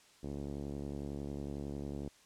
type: tone with low-pass filter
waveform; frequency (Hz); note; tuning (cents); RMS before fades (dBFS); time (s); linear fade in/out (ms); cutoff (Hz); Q
5% pulse; 71; C#2; +42; -41; 0.23-2.09; 5; 320; 0.94
effects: white hiss -63 dBFS RMS until 2.25 s + low-pass 8000 Hz 12 dB/octave